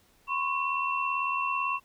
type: tone cluster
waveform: sine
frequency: 1017 / 1095 / 2707 Hz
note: C6 / C#6 / E7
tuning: -50 / -22 / +45 cents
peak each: -34 / -29 / -31 dBFS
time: 0.27-1.8 s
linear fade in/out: 50 ms
effects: pink hiss -64 dBFS RMS until 1.84 s